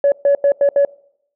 sine tone bursts at uneven times, 565 Hz, C#5, 33 cents sharp, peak -8 dBFS, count 5, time 0.04-0.12 / 0.25-0.35 / 0.44-0.52 / 0.61-0.69 / 0.76-0.85 s, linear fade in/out 2 ms, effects noise-tail reverb RT60 0.8 s tail -25 dB re dry + tanh soft clip ceiling -6 dBFS

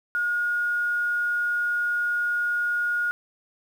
sine tone with quantisation, 1435 Hz, F6, 47 cents sharp, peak -22 dBFS, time 0.15-3.11 s, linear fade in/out 0 ms, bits 8, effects none

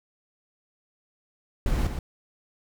brown noise with echo, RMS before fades -24 dBFS, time 1.66-1.87 s, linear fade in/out 2 ms, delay 120 ms, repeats 1, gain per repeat -6 dB, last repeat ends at 1.99 s, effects none

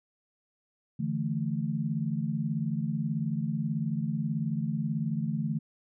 sine chord, D suspended second, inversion none, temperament just, 146.83 / 165.19 / 220.2 Hz, D3 / E3 / A3, 0 / +4 / +2 cents, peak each -32 dBFS, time 0.99-5.59 s, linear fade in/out 10 ms, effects none

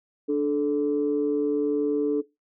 sine tone pair together, 293.7 / 434.7 Hz, D4 / A4, 0 / -21 cents, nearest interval perfect fifth, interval 679 cents, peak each -23 dBFS, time 0.28-2.22 s, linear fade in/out 20 ms, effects noise-tail reverb RT60 0.2 s tail -19 dB re dry + tanh soft clip ceiling -15 dBFS

